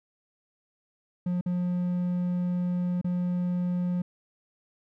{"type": "tone with dropouts", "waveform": "triangle", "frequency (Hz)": 178.2, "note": "F3", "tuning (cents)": 35, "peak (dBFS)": -23, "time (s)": [1.26, 4.02], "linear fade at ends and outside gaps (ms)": 5, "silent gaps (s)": [[1.411, 1.46], [3.014, 3.044]], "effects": []}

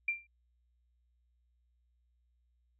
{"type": "tone with exponential decay", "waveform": "sine", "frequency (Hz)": 2368, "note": "D7", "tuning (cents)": 14, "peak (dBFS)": -26, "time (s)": [0.08, 0.27], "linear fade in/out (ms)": 5, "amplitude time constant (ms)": 40, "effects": ["added 60 Hz sine -70 dBFS peak until 2.79 s"]}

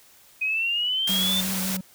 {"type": "exponential sweep", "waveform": "sine", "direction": "up", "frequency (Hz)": [2500, 3594], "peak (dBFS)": -22, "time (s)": [0.41, 1.41], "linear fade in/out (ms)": 10}
{"type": "noise", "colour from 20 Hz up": "white", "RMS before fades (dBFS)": -29, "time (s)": [1.07, 1.77], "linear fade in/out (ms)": 5}
{"type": "tone with vibrato", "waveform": "triangle", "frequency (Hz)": 188.5, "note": "F#3", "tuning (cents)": 32, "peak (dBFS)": -26, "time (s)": [1.09, 1.81], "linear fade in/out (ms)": 5, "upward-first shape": "sine", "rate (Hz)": 5.4, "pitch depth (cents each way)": 23}
{"effects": ["white hiss -54 dBFS RMS until 1.94 s"]}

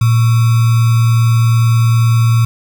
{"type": "tone with sample-and-hold", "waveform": "sine", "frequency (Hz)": 115.3, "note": "A#2", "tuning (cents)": -19, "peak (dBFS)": -7, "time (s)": [0.01, 2.45], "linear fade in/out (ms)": 5, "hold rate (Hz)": 1225, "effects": []}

